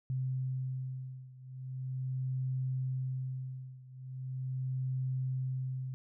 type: beating tone pair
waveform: sine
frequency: 129.8 / 130.2 Hz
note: C3 / C3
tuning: -13 / -8 cents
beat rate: 0.4 Hz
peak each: -36 / -38 dBFS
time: 0.1-5.94 s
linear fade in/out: 0 ms
effects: none